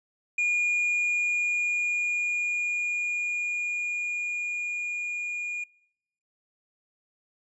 triangle tone with level ramp, 2432 Hz, D#7, 40 cents flat, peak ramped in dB -21 to -29 dBFS, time 0.38-5.64 s, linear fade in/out 5 ms, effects noise-tail reverb RT60 0.8 s tail -25 dB re dry + resampled to 22050 Hz

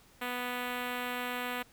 5% pulse tone with notch filter, 246.9 Hz, B3, in tune, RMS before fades -36 dBFS, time 0.21-1.63 s, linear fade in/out 10 ms, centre 6400 Hz, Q 0.94, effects pink hiss -61 dBFS RMS until 1.72 s

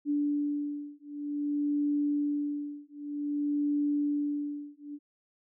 sine beating tone pair, 291 / 291.53 Hz, D4 / D4, -16 / -13 cents, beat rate 0.53 Hz, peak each -31 dBFS, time 0.05-4.99 s, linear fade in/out 50 ms, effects none

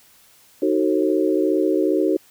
sine chord, D# diminished seventh, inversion none, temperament just, 311.1 / 373.4 / 448 / 537.6 Hz, D#4 / F#4 / A4 / C5, 0 / +16 / +31 / +47 cents, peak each -20 / -20 / -24 / -25 dBFS, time 0.62-2.17 s, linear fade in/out 5 ms, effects white hiss -53 dBFS RMS until 2.3 s

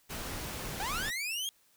pink noise, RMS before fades -39 dBFS, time 0.09-1.11 s, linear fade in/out 20 ms
sawtooth linear sweep, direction up, 740 to 3301 Hz, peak -30 dBFS, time 0.8-1.49 s, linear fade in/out 0 ms
effects white hiss -67 dBFS RMS until 1.76 s

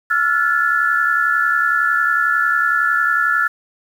sine tone cluster, 1356 / 1427 / 1731 Hz, E6 / F6 / A6, +49 / +37 / -29 cents, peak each -18 dBFS, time 0.1-3.48 s, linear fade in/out 10 ms, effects 7-bit

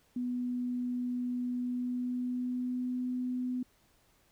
sine tone with pitch glide, 246.9 to 250.9 Hz, B3 to B3, 0 to +28 cents, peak -31 dBFS, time 0.16-3.63 s, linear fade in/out 5 ms, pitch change +28 cents, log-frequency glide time 1.59-3.12 s, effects pink hiss -68 dBFS RMS until 4.31 s

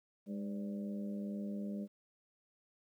harmonic tone with a mistuned harmonic, 101.9 Hz, G#2, 32 cents flat, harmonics 2 / 3 / 4 / 5 / 6, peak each -38 / -50 / -53 / -53 / -52 dBFS, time 0.26-1.88 s, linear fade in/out 50 ms, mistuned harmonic 6, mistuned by -71 cents, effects 12-bit

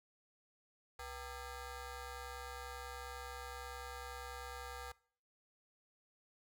15% pulse ring-modulated tone, 422.1 Hz, G#4, 28 cents sharp, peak -36 dBFS, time 0.99-4.92 s, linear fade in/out 5 ms, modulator 357 Hz, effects noise-tail reverb RT60 0.5 s tail -21 dB re dry

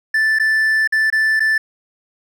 triangle tone with dropouts, 1760 Hz, A6, in tune, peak -11 dBFS, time 0.14-1.58 s, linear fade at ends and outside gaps 5 ms, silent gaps 0.388-0.397 / 0.875-0.923 / 1.102-1.125 / 1.396-1.403 s, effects none

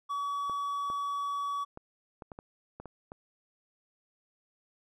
triangle tone, 1136 Hz, C#6, 42 cents sharp, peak -29 dBFS, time 0.09-1.65 s, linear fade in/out 20 ms
clicks, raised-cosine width 1 ms, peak -29 dBFS, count 9, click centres 0.497 / 0.901 / 1.774 / 2.222 / 2.318 / 2.389 / 2.8 / 2.857 / 3.119 s
effects none

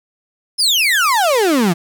35% pulse exponential sweep, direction down, 5300 to 160 Hz, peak -10 dBFS, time 0.58-1.74 s, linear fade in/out 20 ms, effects 8-bit

